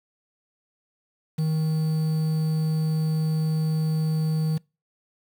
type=tone with quantisation; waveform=triangle; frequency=157.3 Hz; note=D#3; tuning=19 cents sharp; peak=-19 dBFS; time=1.38-4.58 s; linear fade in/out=10 ms; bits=7; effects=noise-tail reverb RT60 0.3 s tail -26 dB re dry